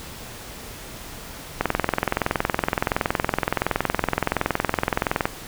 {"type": "click train", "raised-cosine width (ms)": 0.5, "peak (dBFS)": -4, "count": 79, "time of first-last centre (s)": [1.61, 5.255], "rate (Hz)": 21.4, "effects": ["pink hiss -38 dBFS RMS until 5.47 s"]}